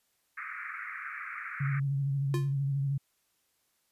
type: band-pass noise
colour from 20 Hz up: pink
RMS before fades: -40 dBFS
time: 0.37-1.8 s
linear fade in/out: 10 ms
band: 1200 to 2300 Hz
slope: 96 dB/octave
type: tone with vibrato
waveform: sine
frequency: 138.59 Hz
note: C#3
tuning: in tune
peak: -27 dBFS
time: 1.6-2.98 s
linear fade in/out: 10 ms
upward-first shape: sine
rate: 13 Hz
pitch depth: 39 cents each way
type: tone with exponential decay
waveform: square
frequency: 349.2 Hz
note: F4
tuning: in tune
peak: -29 dBFS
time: 2.34-2.54 s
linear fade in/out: 1 ms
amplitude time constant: 43 ms
effects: white hiss -74 dBFS RMS until 3.91 s + resampled to 32000 Hz